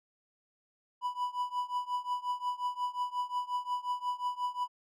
triangle tone with tremolo, 987.8 Hz, B5, in tune, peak -26 dBFS, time 1.01-4.68 s, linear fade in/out 50 ms, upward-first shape triangle, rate 5.6 Hz, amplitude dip 95%, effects none

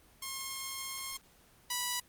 5% pulse tone pair in turn, 1072 / 981.1 Hz, C6 / B5, +42 / -12 cents, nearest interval major second, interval 154 cents, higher first, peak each -26 / -20 dBFS, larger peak second, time 0.22-1.17 / 1.7-2 s, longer first, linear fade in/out 5 ms, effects pink hiss -62 dBFS RMS until 2.08 s + Opus 24 kbps

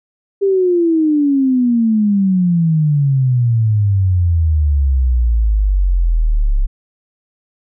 sine exponential sweep, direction down, 400.7 to 33.32 Hz, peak -10 dBFS, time 0.41-6.67 s, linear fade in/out 20 ms, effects none

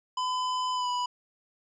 square tone with pitch glide, 1009 to 986.5 Hz, B5 to B5, +37 to -2 cents, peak -28 dBFS, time 0.17-1.06 s, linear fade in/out 5 ms, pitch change -39 cents, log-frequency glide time 0.73-0.89 s, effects resampled to 16000 Hz

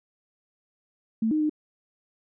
sine tone with pitch steps, 222.7 / 308.1 / 304.4 Hz, A3 / D#4 / D#4, +21 / -17 / -38 cents, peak -21 dBFS, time 1.22-1.496 s, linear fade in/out 5 ms, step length 92 ms, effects none

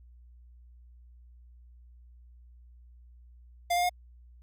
square tone with pitch steps, 698.5 / 707 / 715.7 Hz, F5 / F5 / F5, 0 / +21 / +42 cents, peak -25 dBFS, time 3.7-3.895 s, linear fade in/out 10 ms, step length 65 ms, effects added 60 Hz sine -51 dBFS peak until 4.42 s + Opus 48 kbps

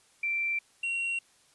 sine / triangle tone pair in turn, 2349 / 2744 Hz, D7 / F7, 0 / -31 cents, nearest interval minor third, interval 269 cents, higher second, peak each -27 dBFS, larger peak neither, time 0.23-0.59 / 0.83-1.19 s, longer neither, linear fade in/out 5 ms, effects white hiss -63 dBFS RMS until 1.54 s + resampled to 24000 Hz

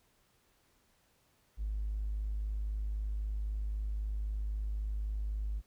triangle tone, 51.91 Hz, G#1, in tune, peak -29 dBFS, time 1.57-5.62 s, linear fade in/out 50 ms, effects tanh soft clip ceiling -30 dBFS + pink hiss -71 dBFS RMS until 5.66 s

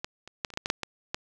clicks, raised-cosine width 0.2 ms, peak -15 / -26 / -11 / -29 / -24 / -12 / -12 / -6 / -14 / -12 dBFS, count 10, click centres 0.045 / 0.276 / 0.448 / 0.503 / 0.538 / 0.574 / 0.659 / 0.701 / 0.833 / 1.145 s, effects none

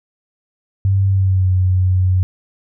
sine tone with pitch glide, 97.3 to 92.32 Hz, G2 to F#2, -12 to -3 cents, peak -11 dBFS, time 0.85-2.23 s, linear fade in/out 0 ms, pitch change -91 cents, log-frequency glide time 1.08-1.51 s, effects none

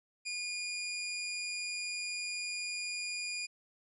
20% pulse tone, 2432 Hz, D#7, 40 cents flat, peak -31 dBFS, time 0.25-3.47 s, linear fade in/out 20 ms, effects resampled to 24000 Hz

